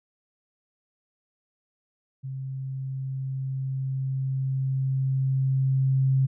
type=tone with level ramp; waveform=sine; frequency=133.3 Hz; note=C3; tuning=33 cents sharp; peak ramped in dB=-31 to -18 dBFS; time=2.23-6.27 s; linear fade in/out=20 ms; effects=none